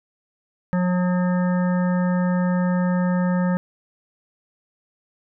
harmonic tone, 180 Hz, F#3, 47 cents flat, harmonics 1 / 3 / 5 / 7 / 9 / 10, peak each -18 / -28 / -32 / -35 / -37 / -38 dBFS, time 0.73-3.57 s, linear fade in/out 0 ms, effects none

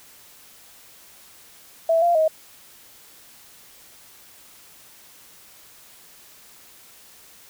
sine tone with pitch steps, 658 / 691 / 632 Hz, E5 / F5 / D#5, -3 / -19 / +27 cents, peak -15 dBFS, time 1.89-2.28 s, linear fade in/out 5 ms, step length 130 ms, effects white hiss -49 dBFS RMS until 7.49 s

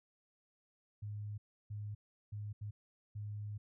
sine tone bursts at uneven times, 104.3 Hz, G#2, 8 cents sharp, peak -40 dBFS, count 5, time 1.02-1.38 / 1.7-1.95 / 2.32-2.53 / 2.61-2.71 / 3.15-3.58 s, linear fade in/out 10 ms, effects none

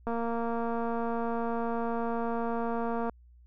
click train, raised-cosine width 1 ms, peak -20 dBFS, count 703, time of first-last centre 0.07-3.096 s, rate 232 Hz, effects added 60 Hz sine -53 dBFS peak until 3.46 s

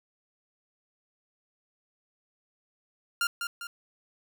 sawtooth tone with echo, 1396.9 Hz, F6, in tune, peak -21 dBFS, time 3.21-3.27 s, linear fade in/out 2 ms, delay 200 ms, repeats 2, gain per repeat -6 dB, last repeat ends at 3.67 s, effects none

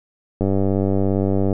click train, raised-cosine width 2 ms, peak -7 dBFS, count 110, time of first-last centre 0.41-1.528 s, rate 97.5 Hz, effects none

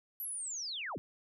sine linear sweep, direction down, 11990 to 64.3 Hz, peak -37 dBFS, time 0.2-0.98 s, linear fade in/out 0 ms, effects none

